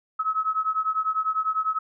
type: beating tone pair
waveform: sine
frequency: 1283 / 1293 Hz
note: E6 / E6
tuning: -47 / -34 cents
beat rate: 10 Hz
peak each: -25 / -26 dBFS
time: 0.19-1.79 s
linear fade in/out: 10 ms
effects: none